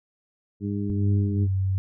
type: harmonic tone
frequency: 101.4 Hz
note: G#2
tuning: 41 cents flat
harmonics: 1 / 2 / 3 / 4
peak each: -29 / -28 / -32 / -37 dBFS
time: 0.6-1.48 s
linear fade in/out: 50 ms
type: tone with pitch glide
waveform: sine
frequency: 98.9 to 95.48 Hz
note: G2 to G2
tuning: +16 to -45 cents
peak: -21 dBFS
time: 0.9-1.78 s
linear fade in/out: 0 ms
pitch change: -61 cents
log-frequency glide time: 1.24-1.55 s
effects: none